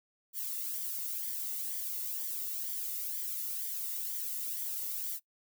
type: noise with flanger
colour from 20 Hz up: violet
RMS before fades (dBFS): -37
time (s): 0.33-5.2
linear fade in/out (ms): 50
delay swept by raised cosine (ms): 0.74 to 1.27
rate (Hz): 2.1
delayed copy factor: -0.6
effects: noise-tail reverb RT60 0.1 s tail -20 dB re dry